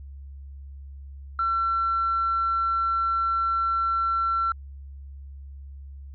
triangle tone with hard clipping, 1350 Hz, E6, 41 cents sharp, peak -22 dBFS, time 1.39-4.52 s, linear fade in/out 2 ms, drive 4 dB, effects added 69 Hz sine -38 dBFS peak until 6.14 s + resampled to 11025 Hz

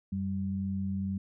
sine tone pair together, 91.9 / 193.94 Hz, F#2 / G3, -11 / -18 cents, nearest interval octave + minor second, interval 1293 cents, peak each -35 / -31 dBFS, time 0.12-1.18 s, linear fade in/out 5 ms, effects none

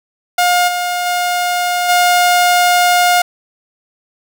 sawtooth tone with level steps, 712 Hz, F5, 33 cents sharp, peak -6 / -12 / -10 / -5 dBFS, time 0.38-3.22 s, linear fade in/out 5 ms, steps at 0.67 / 1.05 / 1.88 s, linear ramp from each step 20 ms, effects none

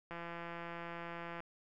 click train, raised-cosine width 0.5 ms, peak -30 dBFS, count 221, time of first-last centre 0.11-1.404 s, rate 170 Hz, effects none

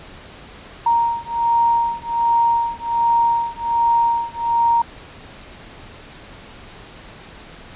sine beating tone pair, 932.3 / 933.6 Hz, A#5 / A#5, 0 / +2 cents, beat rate 1.3 Hz, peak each -18 dBFS, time 0.86-4.82 s, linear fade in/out 5 ms, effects pink hiss -40 dBFS RMS until 7.75 s + resampled to 8000 Hz

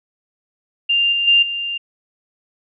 sine tone with level steps, 2794 Hz, F7, in tune, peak -13 / -16 / -9 / -21 dBFS, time 0.89-1.78 s, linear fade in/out 10 ms, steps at 1.12 / 1.27 / 1.42 s, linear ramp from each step 10 ms, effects none

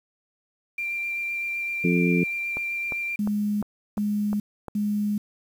sine tone with vibrato, 2371 Hz, D7, 16 cents sharp, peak -26 dBFS, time 0.78-3.16 s, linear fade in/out 5 ms, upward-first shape triangle, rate 7.8 Hz, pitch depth 9 cents each way
harmonic tone, 87.31 Hz, F2, in tune, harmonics 2 / 3 / 4 / 5, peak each -21 / -25 / -27 / -29 dBFS, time 1.84-2.24 s, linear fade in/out 5 ms
click train, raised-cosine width 1 ms, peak -20 dBFS, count 7, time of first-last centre 2.57-4.683 s, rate 2.84 Hz
sine tone bursts, 207.7 Hz, G#3, in tune, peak -22 dBFS, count 3, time 3.19-5.18 s, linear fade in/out 5 ms, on 430 ms, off 350 ms
effects 8-bit

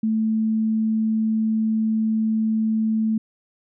sine tone, 220 Hz, A3, in tune, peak -18 dBFS, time 0.03-3.18 s, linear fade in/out 5 ms, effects none

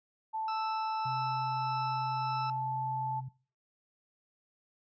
sine tone with pitch glide, 880 to 874.4 Hz, A5 to A5, 0 to -11 cents, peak -32 dBFS, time 0.33-3.21 s, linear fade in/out 20 ms, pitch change -11 cents, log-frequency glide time 0.46-2.14 s
40% pulse tone with tremolo, 1318.5 Hz, E6, in tune, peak -35 dBFS, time 0.48-2.5 s, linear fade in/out 2 ms, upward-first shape sine, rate 1.7 Hz, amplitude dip 25%
sine tone, 130.81 Hz, C3, in tune, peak -38 dBFS, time 1.05-3.29 s, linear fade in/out 10 ms
effects noise-tail reverb RT60 0.4 s tail -21 dB re dry + resampled to 16000 Hz

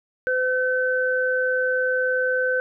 sine tone pair together, 509.6 / 1527 Hz, C5 / G6, -46 / -46 cents, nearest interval octave + perfect fifth, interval 1900 cents, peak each -22 dBFS, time 0.27-2.6 s, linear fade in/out 0 ms, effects none

